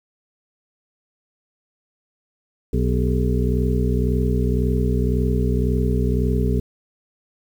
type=harmonic tone with a mistuned harmonic; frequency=61.9 Hz; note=B1; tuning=5 cents sharp; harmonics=1 / 2 / 3 / 4 / 6 / 7; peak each=-20 / -23 / -25 / -26 / -28 / -28 dBFS; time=2.73-6.6 s; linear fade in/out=5 ms; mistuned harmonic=6; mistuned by=+91 cents; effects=8-bit